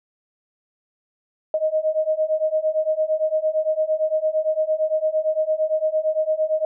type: beating tone pair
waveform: sine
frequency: 620 / 628.8 Hz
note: D#5 / D#5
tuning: -6 / +18 cents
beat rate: 8.8 Hz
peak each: -22 / -21 dBFS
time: 1.54-6.65 s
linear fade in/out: 2 ms
effects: none